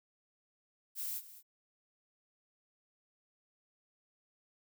violet noise with echo, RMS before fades -39 dBFS, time 0.95-1.22 s, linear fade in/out 50 ms, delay 210 ms, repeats 1, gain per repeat -15 dB, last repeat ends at 1.43 s, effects none

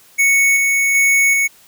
square tone with tremolo, 2217 Hz, C#7, in tune, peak -11 dBFS, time 0.18-1.48 s, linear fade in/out 20 ms, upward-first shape square, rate 1.3 Hz, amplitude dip 25%, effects white hiss -48 dBFS RMS until 1.67 s

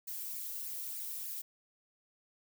violet noise with flanger, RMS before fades -41 dBFS, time 0.07-1.42 s, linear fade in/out 10 ms, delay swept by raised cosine 0.42 to 2.22 ms, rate 3.3 Hz, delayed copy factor +0.7, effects none

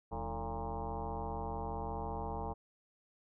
sine tone with frequency modulation, 446.5 Hz, A4, 25 cents sharp, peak -36 dBFS, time 0.11-2.54 s, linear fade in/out 20 ms, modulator 121 Hz, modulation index 4.4, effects none

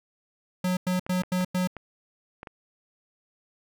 square tone bursts, 182.5 Hz, F#3, 24 cents flat, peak -24 dBFS, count 5, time 0.64-1.674 s, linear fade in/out 5 ms, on 130 ms, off 96 ms
clicks, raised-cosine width 0.5 ms, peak -24 dBFS, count 6, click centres 1.065 / 1.235 / 1.41 / 1.767 / 2.431 / 2.472 s
effects none

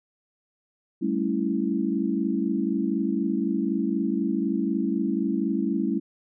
sine chord, A dominant seventh, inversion third, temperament equal, 196 / 220 / 277.2 / 329.6 Hz, G3 / A3 / C#4 / E4, 0 / 0 / 0 / 0 cents, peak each -28 dBFS, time 1.01-6 s, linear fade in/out 20 ms, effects none

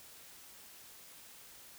silence, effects white hiss -55 dBFS RMS until 1.78 s

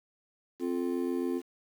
triangle chord, F major, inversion second, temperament just, 261.9 / 349.2 / 436.5 Hz, C4 / F4 / A4, +2 / 0 / -14 cents, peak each -30 / -30 / -36 dBFS, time 0.59-1.42 s, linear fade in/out 50 ms, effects 9-bit

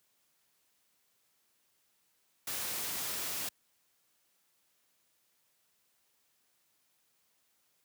white noise, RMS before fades -37 dBFS, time 2.47-3.49 s, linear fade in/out 5 ms, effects white hiss -74 dBFS RMS until 7.84 s + high-pass 80 Hz 12 dB/octave

